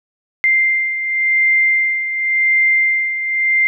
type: beating tone pair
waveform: sine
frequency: 2093 / 2093.91 Hz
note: C7 / C7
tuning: 0 / +1 cents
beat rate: 0.91 Hz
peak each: -20 / -13 dBFS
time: 0.44-3.67 s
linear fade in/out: 0 ms
effects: none